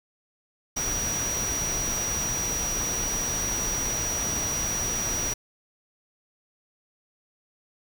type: tone in noise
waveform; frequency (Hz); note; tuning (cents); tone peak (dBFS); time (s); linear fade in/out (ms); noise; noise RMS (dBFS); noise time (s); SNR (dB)
sine; 5790; F#8; -38; -27; 0.76-5.34; 10; pink; -32; 0.76-5.34; +2
effects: none